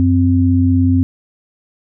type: tone pair together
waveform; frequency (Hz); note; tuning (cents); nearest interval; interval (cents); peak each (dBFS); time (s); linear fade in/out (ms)
sine; 92.5 / 260.8; F#2 / C4; 0 / -5; octave + tritone; 1795; -12; 0-1.03; 0
effects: none